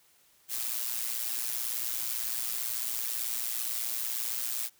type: noise with amplitude modulation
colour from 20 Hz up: blue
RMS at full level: -30 dBFS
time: 0.48-4.7 s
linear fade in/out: 50 ms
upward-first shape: sine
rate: 118 Hz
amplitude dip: 70%
effects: white hiss -64 dBFS RMS until 4.79 s